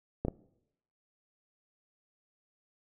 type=clicks; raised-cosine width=2 ms; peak=-17 dBFS; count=2; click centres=0.25 / 0.283 s; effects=noise-tail reverb RT60 0.8 s tail -21 dB re dry